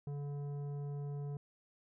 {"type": "tone with tanh clipping", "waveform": "sine", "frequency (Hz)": 143.5, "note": "D3", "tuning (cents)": -40, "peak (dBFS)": -40, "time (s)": [0.07, 1.37], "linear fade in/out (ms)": 2, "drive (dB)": 11, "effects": []}